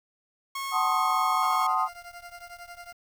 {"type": "tone", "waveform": "sawtooth", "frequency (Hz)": 1091, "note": "C#6", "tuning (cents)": -28, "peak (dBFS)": -27, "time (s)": [0.55, 1.67], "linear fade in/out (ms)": 5}
{"type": "chord", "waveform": "sine", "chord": "F# diminished seventh", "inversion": "none", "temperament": "equal with one note detuned", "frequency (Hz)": [748.6, 880, 1046.5, 1244.5], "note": ["F#5", "A5", "C6", "Eb6"], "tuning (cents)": [20, 0, 0, 0], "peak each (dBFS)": [-29, -30, -28, -26], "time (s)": [0.71, 1.89], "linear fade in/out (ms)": 50}
{"type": "tone with tremolo", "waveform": "20% pulse", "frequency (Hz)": 698.5, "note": "F5", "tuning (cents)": 0, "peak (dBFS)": -34, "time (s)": [1.42, 2.93], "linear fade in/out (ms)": 10, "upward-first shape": "triangle", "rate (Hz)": 11, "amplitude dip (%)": 80}
{"effects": ["9-bit"]}